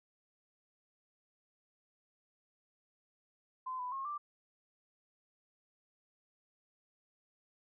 sine tone with pitch steps, 1028 / 996 / 1080 / 1178 Hz, C6 / B5 / C#6 / D6, -31 / +14 / -45 / +5 cents, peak -37 dBFS, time 3.66-4.18 s, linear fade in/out 10 ms, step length 130 ms, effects none

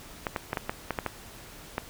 clicks, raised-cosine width 0.5 ms, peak -13 dBFS, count 9, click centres 0.268 / 0.362 / 0.531 / 0.572 / 0.695 / 0.907 / 0.988 / 1.063 / 1.781 s, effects pink hiss -47 dBFS RMS until 1.89 s

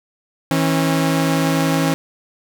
sawtooth tone pair together, 161.8 / 272.1 Hz, E3 / C#4, -32 / -32 cents, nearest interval major sixth, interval 900 cents, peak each -14 dBFS, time 0.51-1.94 s, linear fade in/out 0 ms, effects none

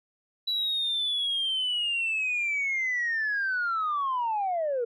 sine linear sweep, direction down, 3951 to 457 Hz, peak -24 dBFS, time 0.47-4.85 s, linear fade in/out 10 ms, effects tanh soft clip ceiling -22 dBFS

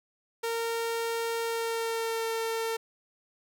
sawtooth tone with pitch glide, 460 to 452.6 Hz, A#4 to A4, -23 to +49 cents, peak -25 dBFS, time 0.43-2.77 s, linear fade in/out 10 ms, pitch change -28 cents, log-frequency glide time 1.42-2.27 s, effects none

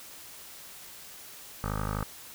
15% pulse tone with low-pass filter, 51.91 Hz, G#1, in tune, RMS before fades -32 dBFS, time 1.64-2.03 s, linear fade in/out 0 ms, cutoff 1300 Hz, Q 4.7, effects white hiss -47 dBFS RMS until 2.34 s

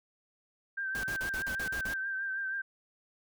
sine tone with vibrato, 1568 Hz, G6, in tune, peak -32 dBFS, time 0.77-2.62 s, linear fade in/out 10 ms, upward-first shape triangle, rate 6.3 Hz, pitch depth 45 cents each way
pink noise bursts, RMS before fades -41 dBFS, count 8, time 0.95-1.937 s, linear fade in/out 0 ms, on 84 ms, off 45 ms
effects none

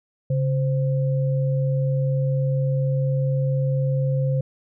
sine tone pair together, 137.9 / 520.6 Hz, C#3 / C5, -9 / -9 cents, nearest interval octave + major seventh, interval 2300 cents, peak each -19 / -28 dBFS, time 0.3-4.41 s, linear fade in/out 5 ms, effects none

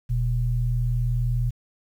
sine tone pair together, 40.05 / 120 Hz, E1 / B2, -49 / -49 cents, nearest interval octave + perfect fifth, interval 1900 cents, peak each -25 / -22 dBFS, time 0.09-1.51 s, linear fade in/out 20 ms, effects 9-bit

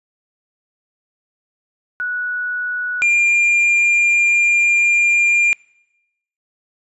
sine / triangle tone pair in turn, 1471 / 2398 Hz, F#6 / D7, -11 / +36 cents, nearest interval minor sixth, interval 847 cents, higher second, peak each -19 / -10 dBFS, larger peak second, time 2-3.02 / 3.02-5.53 s, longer second, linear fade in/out 0 ms, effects noise-tail reverb RT60 0.9 s tail -24 dB re dry + resampled to 24000 Hz

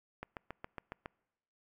click train, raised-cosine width 0.5 ms, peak -26 dBFS, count 7, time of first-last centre 0.23-1.059 s, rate 7.24 Hz, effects noise-tail reverb RT60 1.0 s tail -26 dB re dry

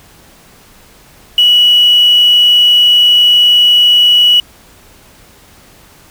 sine tone with quantisation, 2933 Hz, F#7, 16 cents flat, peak -4 dBFS, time 1.38-4.4 s, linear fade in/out 2 ms, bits 4, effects pink hiss -42 dBFS RMS until 6.1 s

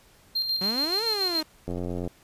triangle tone with tremolo, 4186 Hz, C8, in tune, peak -22 dBFS, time 0.35-1.41 s, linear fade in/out 10 ms, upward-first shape square, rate 7 Hz, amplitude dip 45%
sawtooth exponential two-way sweep, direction up then down, 180 to 470.1 to 304.3 Hz, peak -26 dBFS, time 0.61-1.43 s, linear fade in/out 5 ms, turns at 1.04 s
click train, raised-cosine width 2 ms, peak -19 dBFS, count 36, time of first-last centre 1.68-2.075 s, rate 88.5 Hz
effects pink hiss -57 dBFS RMS until 2.23 s + resampled to 32000 Hz

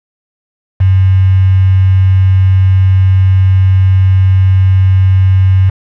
sine tone with quantisation, 94.6 Hz, F#2, 39 cents sharp, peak -4 dBFS, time 0.8-5.7 s, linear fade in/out 10 ms, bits 4, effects low-pass 2000 Hz 12 dB/octave

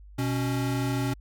square tone pair together, 123.5 / 277.2 Hz, B2 / C#4, 0 / 0 cents, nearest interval octave + major second, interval 1400 cents, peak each -28 / -30 dBFS, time 0.18-1.14 s, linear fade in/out 10 ms, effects added 50 Hz sine -45 dBFS peak until 1.2 s

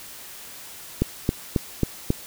click train, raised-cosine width 3 ms, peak -6 dBFS, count 5, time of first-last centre 1.02-2.104 s, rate 3.69 Hz, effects white hiss -41 dBFS RMS until 2.26 s

